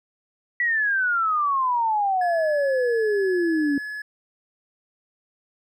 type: exponential sweep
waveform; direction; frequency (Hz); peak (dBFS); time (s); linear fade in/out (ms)
sine; down; 1961 to 277; -19; 0.6-3.78; 2
type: tone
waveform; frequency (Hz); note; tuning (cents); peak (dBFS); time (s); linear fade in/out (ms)
triangle; 1703; G#6; +43; -28; 2.21-4.02; 5
effects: none